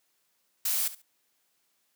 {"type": "noise with echo", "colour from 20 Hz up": "blue", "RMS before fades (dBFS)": -28, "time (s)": [0.65, 0.88], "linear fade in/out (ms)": 5, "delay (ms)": 70, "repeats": 2, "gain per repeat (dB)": -15, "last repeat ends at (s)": 1.02, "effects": ["white hiss -73 dBFS RMS until 1.95 s", "high-pass 150 Hz 12 dB/octave"]}